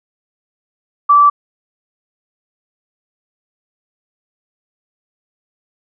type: tone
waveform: sine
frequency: 1161 Hz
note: D6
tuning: 20 cents flat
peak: -5 dBFS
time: 1.09-1.3 s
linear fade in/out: 10 ms
effects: none